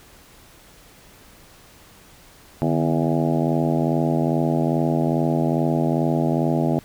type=harmonic tone with a mistuned harmonic; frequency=82.41 Hz; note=E2; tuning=in tune; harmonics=2 / 3 / 4 / 5 / 6 / 7 / 8 / 9 / 10; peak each=-22 / -23 / -25 / -30 / -34 / -30 / -28 / -33 / -33 dBFS; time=2.62-6.79 s; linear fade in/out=0 ms; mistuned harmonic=2; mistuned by=-140 cents; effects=pink hiss -49 dBFS RMS until 6.84 s